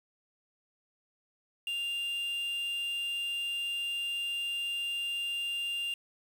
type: tone with quantisation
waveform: triangle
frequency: 2794 Hz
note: F7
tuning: in tune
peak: -30 dBFS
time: 1.67-5.94 s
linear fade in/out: 2 ms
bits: 8
effects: none